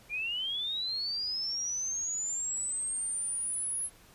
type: linear sweep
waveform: sine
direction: up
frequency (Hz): 2349 to 10680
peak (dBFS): -31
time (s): 0.09-3.9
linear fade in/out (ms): 50
effects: pink hiss -58 dBFS RMS until 4.14 s + resampled to 32000 Hz